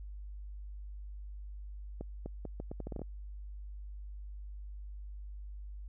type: accelerating click train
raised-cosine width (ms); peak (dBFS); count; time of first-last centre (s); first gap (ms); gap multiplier
2; -27; 11; 2.01-3.017; 250; 0.77
effects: added 50 Hz sine -42 dBFS peak until 5.88 s